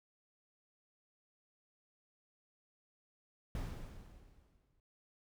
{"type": "noise with exponential decay", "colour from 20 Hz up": "brown", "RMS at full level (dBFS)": -38, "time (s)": [3.55, 4.8], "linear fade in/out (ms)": 2, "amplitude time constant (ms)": 270, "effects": []}